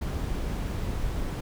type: noise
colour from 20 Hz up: brown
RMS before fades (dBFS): -30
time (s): 0.01-1.41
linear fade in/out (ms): 10
effects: none